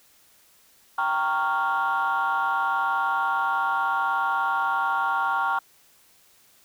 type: chord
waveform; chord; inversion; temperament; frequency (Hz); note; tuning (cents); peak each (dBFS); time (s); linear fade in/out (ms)
sine; G half-diminished seventh; none; equal with one note detuned; 784 / 924.8 / 1108.7 / 1396.9; G5 / Bb5 / Db6 / F6; 0 / -14 / 0 / 0; -27 / -26 / -26 / -25; 0.98-5.59; 5
effects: tanh soft clip ceiling -16 dBFS + white hiss -58 dBFS RMS until 6.64 s